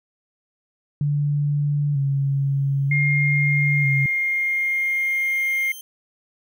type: tone with vibrato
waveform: sine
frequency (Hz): 142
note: C#3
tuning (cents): +42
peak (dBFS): -18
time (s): 1.01-4.06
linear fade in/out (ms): 2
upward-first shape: square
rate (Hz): 0.53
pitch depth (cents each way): 43
type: tone with exponential growth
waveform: 5% pulse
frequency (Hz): 3136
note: G7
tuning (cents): 0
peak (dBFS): -27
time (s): 1.94-5.81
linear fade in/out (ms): 2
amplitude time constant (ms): 840
type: tone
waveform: sine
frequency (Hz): 2124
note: C7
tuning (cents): +25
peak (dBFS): -19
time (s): 2.91-5.72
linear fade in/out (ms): 5
effects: none